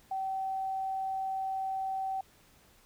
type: tone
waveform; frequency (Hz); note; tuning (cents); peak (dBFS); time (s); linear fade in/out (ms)
sine; 768; G5; -36; -31; 0.11-2.21; 5
effects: pink hiss -62 dBFS RMS until 2.85 s